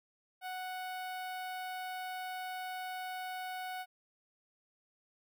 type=tone with notch filter; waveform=sawtooth; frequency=740 Hz; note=F#5; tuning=in tune; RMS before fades=-41 dBFS; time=0.41-3.86 s; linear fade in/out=50 ms; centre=6600 Hz; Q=1; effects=none